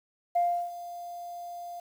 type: tone with ADSR envelope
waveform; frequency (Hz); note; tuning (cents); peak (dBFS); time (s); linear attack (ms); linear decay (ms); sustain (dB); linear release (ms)
sine; 698.5; F5; 0; -20; 0.35-1.8; 11; 340; -17; 5
effects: tanh soft clip ceiling -18 dBFS + 9-bit